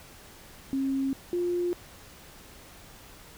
sine tone pair in turn, 270 / 352 Hz, C#4 / F4, -45 / +14 cents, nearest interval perfect fourth, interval 459 cents, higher second, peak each -25 dBFS, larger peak neither, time 0.73-1.13 / 1.33-1.73 s, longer neither, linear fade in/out 0 ms, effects pink hiss -50 dBFS RMS until 3.37 s

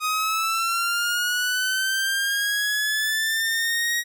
sawtooth linear sweep, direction up, 1244.5 to 1898 Hz, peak -18 dBFS, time 0-4.04 s, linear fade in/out 50 ms, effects none

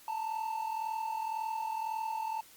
triangle tone pair together, 881 / 922.9 Hz, A5 / A#5, +2 / -18 cents, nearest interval minor second, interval 80 cents, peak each -32 / -38 dBFS, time 0.08-2.41 s, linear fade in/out 2 ms, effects white hiss -57 dBFS RMS until 2.56 s + Opus 48 kbps

